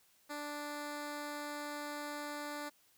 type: tone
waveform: 10% pulse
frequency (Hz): 293.7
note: D4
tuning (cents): 0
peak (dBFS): -32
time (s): 0.29-2.7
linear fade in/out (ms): 20
effects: white hiss -69 dBFS RMS until 2.97 s